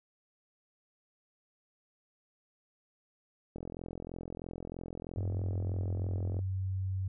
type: click train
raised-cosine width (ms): 2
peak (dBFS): -28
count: 123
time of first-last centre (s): 3.56-6.391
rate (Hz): 43.1
type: tone with pitch glide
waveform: sine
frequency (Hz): 96.2 to 94.93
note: G2 to F#2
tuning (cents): -32 to +45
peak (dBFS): -31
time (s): 5.17-7.08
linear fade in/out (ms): 5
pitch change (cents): -23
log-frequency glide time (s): 5.37-5.81
effects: none